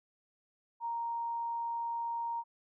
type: tone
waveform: sine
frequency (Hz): 932.3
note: A#5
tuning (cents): 0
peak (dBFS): -33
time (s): 0.8-2.44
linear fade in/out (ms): 50
effects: none